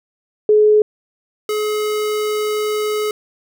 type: tone pair in turn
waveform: sine / square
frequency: 424.5 / 424.5 Hz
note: G#4 / G#4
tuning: +38 / +38 cents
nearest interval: unison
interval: 0 cents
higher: neither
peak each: -8 / -18 dBFS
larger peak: first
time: 0.49-0.82 / 1.49-3.11 s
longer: second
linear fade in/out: 2 ms
effects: none